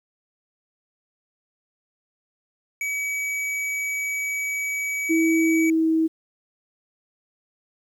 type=tone; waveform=square; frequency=2276 Hz; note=C#7; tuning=45 cents sharp; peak=-25 dBFS; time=2.81-5.7 s; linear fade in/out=2 ms
type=tone with pitch glide; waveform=sine; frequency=325.2 to 321.3 Hz; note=E4 to E4; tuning=-23 to -44 cents; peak=-17 dBFS; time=5.09-6.08 s; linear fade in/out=20 ms; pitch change=-21 cents; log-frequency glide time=5.38-5.9 s
effects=low-pass 12000 Hz 12 dB/octave + 9-bit